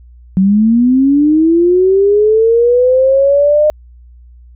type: linear sweep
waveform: sine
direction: up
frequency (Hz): 185 to 611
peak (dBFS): -6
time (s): 0.37-3.7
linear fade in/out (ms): 0
effects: added 60 Hz sine -36 dBFS peak until 4.55 s